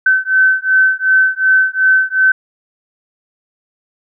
sine beating tone pair, 1529 / 1531.7 Hz, G6 / G6, -44 / -41 cents, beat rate 2.7 Hz, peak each -12 dBFS, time 0.06-2.32 s, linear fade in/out 5 ms, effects none

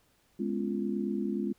sine chord, C# dominant seventh, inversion second, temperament just, 207.9 / 249.5 / 277.2 / 346.5 Hz, G#3 / B3 / C#4 / E#4, +2 / +18 / 0 / -14 cents, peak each -32 / -36 / -37 / -35 dBFS, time 0.39-1.53 s, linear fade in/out 10 ms, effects pink hiss -68 dBFS RMS until 1.58 s

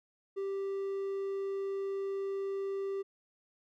triangle tone, 392 Hz, G4, in tune, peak -31 dBFS, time 0.36-3.03 s, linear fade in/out 20 ms, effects none

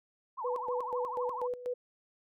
sine tone with vibrato, 966 Hz, B5, 39 cents flat, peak -35 dBFS, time 0.37-1.48 s, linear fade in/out 20 ms, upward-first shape triangle, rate 12 Hz, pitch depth 250 cents each way
sine tone with tremolo, 493.9 Hz, B4, in tune, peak -31 dBFS, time 0.44-1.74 s, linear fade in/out 10 ms, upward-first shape square, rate 4.1 Hz, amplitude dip 75%
effects none

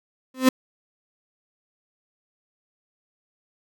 35% pulse tone with exponential growth, 259 Hz, C4, 17 cents flat, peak -8 dBFS, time 0.34-0.49 s, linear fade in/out 5 ms, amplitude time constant 32 ms, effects none

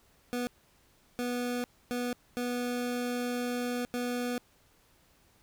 25% pulse tone bursts at uneven times, 244.8 Hz, B3, 15 cents flat, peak -27 dBFS, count 5, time 0.33-0.47 / 1.19-1.64 / 1.91-2.13 / 2.37-3.85 / 3.94-4.38 s, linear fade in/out 0 ms, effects pink hiss -65 dBFS RMS until 5.42 s

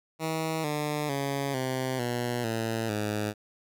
10% pulse tone with pitch steps, 160 / 149.29 / 139.29 / 129.96 / 121.26 / 113.14 / 105.56 Hz, D#3 / D3 / C#3 / C3 / B2 / A2 / G#2, +49 / +29 / +9 / -11 / -31 / +49 / +29 cents, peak -20 dBFS, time 0.19-3.34 s, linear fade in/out 50 ms, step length 450 ms, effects none

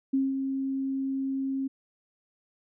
sine tone with ADSR envelope, 269 Hz, C4, 48 cents sharp, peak -21 dBFS, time 0.13-1.68 s, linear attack 10 ms, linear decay 190 ms, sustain -6 dB, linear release 13 ms, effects none

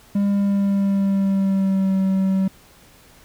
triangle tone with pitch glide, 200.9 to 191.27 Hz, G3 to G3, +43 to -42 cents, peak -14 dBFS, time 0.15-2.48 s, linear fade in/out 5 ms, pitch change -85 cents, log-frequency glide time 0.28-1.98 s, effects pink hiss -50 dBFS RMS until 3.24 s

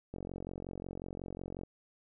click train, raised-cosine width 2 ms, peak -28 dBFS, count 69, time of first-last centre 0.14-1.635 s, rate 45.5 Hz, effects none

